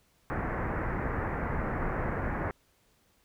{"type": "low-pass noise", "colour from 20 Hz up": "pink", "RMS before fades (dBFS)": -32, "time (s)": [0.3, 2.51], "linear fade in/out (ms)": 0, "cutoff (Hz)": 2000, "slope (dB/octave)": 48, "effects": ["pink hiss -68 dBFS RMS until 3.24 s"]}